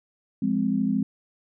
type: chord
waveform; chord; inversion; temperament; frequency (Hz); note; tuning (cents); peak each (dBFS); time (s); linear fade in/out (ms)
sine; F minor; none; equal with one note detuned; 174.61 / 207.7 / 260.6; F3 / Ab3 / C4; 0 / 0 / -7; -29 / -24 / -25; 0.42-1.03; 5
effects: none